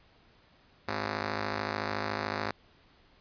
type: ring-modulated tone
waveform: 5% pulse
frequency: 155.56 Hz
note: D#3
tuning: in tune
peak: -17 dBFS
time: 0.88-2.51 s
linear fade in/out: 0 ms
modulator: 50.9 Hz
effects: pink hiss -62 dBFS RMS until 3.2 s + resampled to 11025 Hz